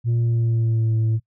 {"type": "tone with pitch glide", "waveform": "sine", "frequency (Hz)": [117.5, 111.42], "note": ["A#2", "A2"], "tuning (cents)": [14, 22], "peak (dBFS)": -14, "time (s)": [0.04, 1.2], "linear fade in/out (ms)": 50, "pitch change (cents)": -92, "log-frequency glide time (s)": [0.19, 0.95], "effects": ["noise-tail reverb RT60 0.1 s tail -24 dB re dry", "tanh soft clip ceiling -16 dBFS"]}